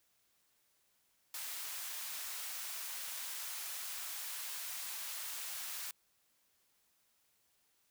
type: high-pass noise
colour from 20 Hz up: white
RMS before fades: -43 dBFS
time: 1.34-5.91 s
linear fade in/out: 2 ms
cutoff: 910 Hz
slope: 12 dB/octave
effects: white hiss -75 dBFS RMS until 7.9 s